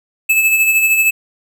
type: tone with tremolo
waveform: square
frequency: 2610 Hz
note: E7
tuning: 18 cents flat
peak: -9 dBFS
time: 0.29-1.11 s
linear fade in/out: 10 ms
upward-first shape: sine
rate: 13 Hz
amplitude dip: 45%
effects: none